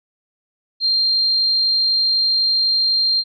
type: tone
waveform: sine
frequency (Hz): 4184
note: C8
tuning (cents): -1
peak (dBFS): -14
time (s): 0.8-3.24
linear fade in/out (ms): 50
effects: none